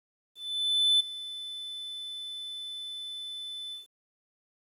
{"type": "tone with ADSR envelope", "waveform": "triangle", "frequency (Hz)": 3510, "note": "A7", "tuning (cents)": -5, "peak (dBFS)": -18, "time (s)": [0.35, 3.87], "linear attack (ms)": 650, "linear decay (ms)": 11, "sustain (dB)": -17, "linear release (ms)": 140, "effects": ["resampled to 32000 Hz", "10-bit"]}